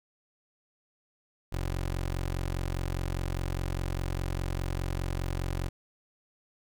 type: tone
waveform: 20% pulse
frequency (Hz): 44.92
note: F1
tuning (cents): +50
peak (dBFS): -25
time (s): 1.52-5.69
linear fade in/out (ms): 10
effects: none